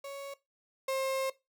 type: tone pair in turn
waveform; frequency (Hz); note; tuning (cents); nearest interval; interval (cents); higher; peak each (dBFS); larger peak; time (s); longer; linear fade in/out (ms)
35% pulse; 556 / 532.3; C#5 / C5; +5 / +30; minor second; 75; first; -38 / -28; second; 0.04-0.34 / 0.88-1.3; second; 5
effects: noise-tail reverb RT60 0.2 s tail -18 dB re dry